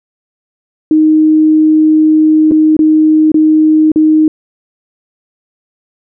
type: tone with dropouts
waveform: sine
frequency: 311.1 Hz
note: D#4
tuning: in tune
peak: -4 dBFS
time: 0.91-4.28 s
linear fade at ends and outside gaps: 2 ms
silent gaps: 2.512-2.518 / 2.767-2.791 / 3.318-3.343 / 3.918-3.959 s
effects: none